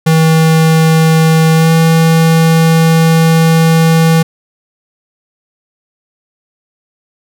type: tone with pitch glide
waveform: square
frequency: 160.6 to 162.94 Hz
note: E3 to E3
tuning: -45 to -20 cents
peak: -6 dBFS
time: 0.06-4.23 s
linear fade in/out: 10 ms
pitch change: +25 cents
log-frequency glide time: 1.54-1.71 s
effects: none